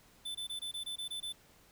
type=tone bursts; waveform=square; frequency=3520 Hz; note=A7; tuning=in tune; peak=-38 dBFS; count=9; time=0.25-1.326 s; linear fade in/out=10 ms; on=100 ms; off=22 ms; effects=pink hiss -63 dBFS RMS until 1.71 s